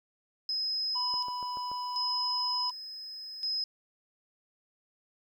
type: tone with tremolo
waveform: sine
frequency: 5090 Hz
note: D#8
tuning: 39 cents sharp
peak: -29 dBFS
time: 0.49-3.64 s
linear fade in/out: 2 ms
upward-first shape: square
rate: 0.68 Hz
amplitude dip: 70%
type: tone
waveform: triangle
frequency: 989 Hz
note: B5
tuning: 2 cents sharp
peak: -32 dBFS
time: 0.95-2.71 s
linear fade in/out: 10 ms
type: click train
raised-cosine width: 1 ms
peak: -32 dBFS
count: 5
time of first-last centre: 1.14-1.716 s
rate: 6.95 Hz
effects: 10-bit